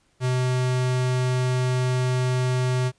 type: tone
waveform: square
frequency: 127 Hz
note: B2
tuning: 49 cents sharp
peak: -21 dBFS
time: 0.2-2.92 s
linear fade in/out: 50 ms
effects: pink hiss -65 dBFS RMS until 2.98 s + resampled to 22050 Hz